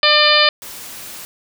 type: harmonic tone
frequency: 599 Hz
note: D5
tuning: 34 cents sharp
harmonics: 1 / 2 / 3 / 4 / 5 / 6 / 7 / 8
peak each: -18 / -18 / -18 / -18 / -18 / -18 / -18 / -18 dBFS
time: 0.03-0.49 s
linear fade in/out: 2 ms
type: noise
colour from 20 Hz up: white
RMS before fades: -33 dBFS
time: 0.62-1.25 s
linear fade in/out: 0 ms
effects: none